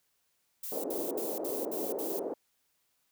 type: noise bursts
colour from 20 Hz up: violet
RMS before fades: -39 dBFS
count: 6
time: 0.63-2.195 s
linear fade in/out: 5 ms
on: 210 ms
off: 61 ms
type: band-pass noise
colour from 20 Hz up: white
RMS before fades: -36 dBFS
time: 0.72-2.34 s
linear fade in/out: 2 ms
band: 310 to 540 Hz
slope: 24 dB/octave
effects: white hiss -75 dBFS RMS until 3.11 s